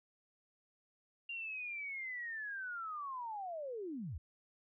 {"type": "linear sweep", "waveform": "sine", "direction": "down", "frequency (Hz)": [2794, 58.2], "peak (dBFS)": -40, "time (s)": [1.29, 4.18], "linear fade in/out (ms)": 5, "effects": []}